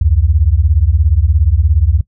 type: beating tone pair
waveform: sine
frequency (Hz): 68.7 / 85.7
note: C#2 / F2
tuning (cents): -15 / -32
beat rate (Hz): 17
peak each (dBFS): -11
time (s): 0.01-2.01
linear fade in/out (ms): 5
effects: noise-tail reverb RT60 0.1 s tail -19 dB re dry